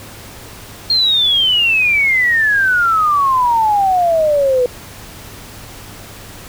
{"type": "exponential sweep", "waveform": "sine", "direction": "down", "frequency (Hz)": [4258, 487.8], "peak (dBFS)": -10, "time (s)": [0.9, 4.66], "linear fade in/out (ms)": 2, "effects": ["added 103 Hz sine -41 dBFS peak until 6.48 s", "pink hiss -35 dBFS RMS until 6.48 s"]}